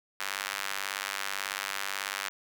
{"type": "tone with high-pass filter", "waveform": "sawtooth", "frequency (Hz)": 98.2, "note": "G2", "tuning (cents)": 4, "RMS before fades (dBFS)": -35, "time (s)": [0.2, 2.29], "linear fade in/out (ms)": 0, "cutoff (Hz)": 1500, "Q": 1.1, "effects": []}